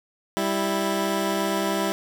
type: tone pair together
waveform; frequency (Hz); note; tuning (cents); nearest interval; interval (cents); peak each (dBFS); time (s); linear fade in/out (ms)
15% pulse; 196.33 / 329.7; G3 / E4; +3 / 0; major sixth; 897; -19; 0.37-1.92; 0
effects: none